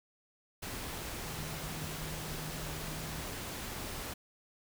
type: tone in noise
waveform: sine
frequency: 155.56 Hz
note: D#3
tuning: in tune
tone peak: -44 dBFS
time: 1.25-3.22 s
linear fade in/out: 10 ms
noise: pink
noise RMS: -41 dBFS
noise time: 0.62-4.14 s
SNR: -6 dB
effects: none